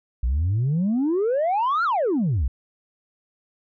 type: exponential two-way sweep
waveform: sine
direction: up then down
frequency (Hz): 56 to 1438 to 56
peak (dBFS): -17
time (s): 0.23-2.48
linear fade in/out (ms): 5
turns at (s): 1.84
effects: tanh soft clip ceiling -17 dBFS